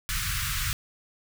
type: band-stop noise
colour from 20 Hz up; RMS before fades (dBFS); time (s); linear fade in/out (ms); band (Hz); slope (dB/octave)
pink; -29; 0.09-0.73; 0; 150 to 1200; 48
effects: none